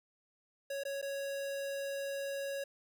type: tone with dropouts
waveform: square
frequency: 554.4 Hz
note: C#5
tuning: in tune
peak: -37 dBFS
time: 0.7-2.64 s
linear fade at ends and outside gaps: 5 ms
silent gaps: 0.836-0.851 / 1.016-1.025 s
effects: none